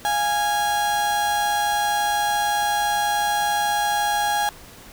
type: tone pair together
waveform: 35% pulse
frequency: 695 / 826.5 Hz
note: F5 / G#5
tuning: -9 / -9 cents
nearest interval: minor third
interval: 300 cents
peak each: -29 / -18 dBFS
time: 0.05-4.49 s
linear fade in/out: 0 ms
effects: pink hiss -44 dBFS RMS until 4.92 s